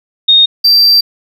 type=tone pair in turn; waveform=sine / triangle; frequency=3703 / 4694 Hz; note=A#7 / D8; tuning=-12 / -2 cents; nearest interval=major third; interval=410 cents; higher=second; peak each=-3 dBFS; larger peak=neither; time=0.28-0.46 / 0.64-1.01 s; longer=second; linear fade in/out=10 ms; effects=none